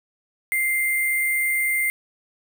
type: tone with sample-and-hold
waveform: sine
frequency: 2093 Hz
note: C7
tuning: in tune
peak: -19 dBFS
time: 0.52-1.9 s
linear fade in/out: 0 ms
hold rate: 11025 Hz
effects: none